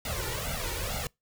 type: noise with flanger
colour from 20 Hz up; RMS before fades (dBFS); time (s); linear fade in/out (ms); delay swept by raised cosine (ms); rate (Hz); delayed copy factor
pink; -33; 0.05-1.07; 2; 1.4 to 2.19; 2.2; +1
effects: noise-tail reverb RT60 0.2 s tail -26 dB re dry